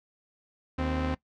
sawtooth tone pair together, 76.7 / 260 Hz, D#2 / C4, -24 / -11 cents, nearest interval octave + major sixth, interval 2113 cents, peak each -26 dBFS, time 0.78-1.15 s, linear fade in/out 10 ms, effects noise-tail reverb RT60 0.1 s tail -19 dB re dry + low-pass 3000 Hz 12 dB/octave

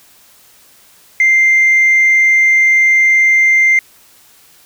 sine tone, 2093 Hz, C7, in tune, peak -5 dBFS, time 1.2-3.79 s, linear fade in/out 2 ms, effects tanh soft clip ceiling -4 dBFS + white hiss -46 dBFS RMS until 4.65 s

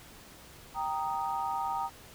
sine chord, Eb major, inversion first, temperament equal, 784 / 932.3 / 1244.5 Hz, G5 / Bb5 / Eb6, 0 / 0 / 0 cents, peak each -34 / -33 / -37 dBFS, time 0.74-1.9 s, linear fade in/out 50 ms, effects pink hiss -52 dBFS RMS until 2.14 s

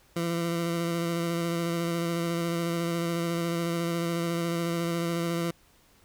20% pulse tone with vibrato, 169.2 Hz, E3, 45 cents sharp, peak -22 dBFS, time 0.16-5.51 s, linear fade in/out 5 ms, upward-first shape square, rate 14 Hz, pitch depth 15 cents each way, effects pink hiss -61 dBFS RMS until 6.04 s

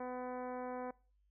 harmonic tone with a mistuned harmonic, 251 Hz, B3, 28 cents sharp, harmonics 1 / 2 / 3 / 4 / 5 / 6 / 7 / 8 / 9, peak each -46 / -43 / -46 / -49 / -57 / -57 / -61 / -64 / -64 dBFS, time 0-0.91 s, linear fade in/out 5 ms, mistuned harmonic 8, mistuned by -20 cents, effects noise-tail reverb RT60 0.4 s tail -24 dB re dry + added 50 Hz sine -70 dBFS peak until 1.3 s

